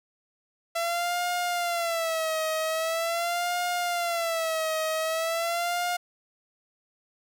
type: tone with vibrato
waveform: sawtooth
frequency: 670 Hz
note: E5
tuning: 28 cents sharp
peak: -22 dBFS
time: 0.75-5.97 s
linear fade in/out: 10 ms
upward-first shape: sine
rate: 0.43 Hz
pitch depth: 100 cents each way
effects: none